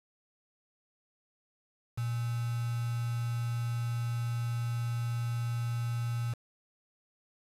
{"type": "tone with quantisation", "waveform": "sine", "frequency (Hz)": 118.2, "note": "A#2", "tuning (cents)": 24, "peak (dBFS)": -30, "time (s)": [1.97, 6.34], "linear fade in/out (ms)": 10, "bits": 7, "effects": ["resampled to 32000 Hz"]}